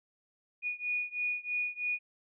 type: beating tone pair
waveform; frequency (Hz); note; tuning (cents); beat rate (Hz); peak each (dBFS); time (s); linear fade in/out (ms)
sine; 2457 / 2460.1; D#7 / D#7; -22 / -20; 3.1; -34 / -35; 0.62-1.99; 50
effects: none